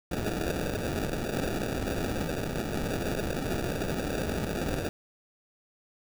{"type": "noise with sample-and-hold", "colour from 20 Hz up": "violet", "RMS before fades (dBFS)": -31, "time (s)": [0.11, 4.89], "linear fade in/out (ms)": 5, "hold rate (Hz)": 1050, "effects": []}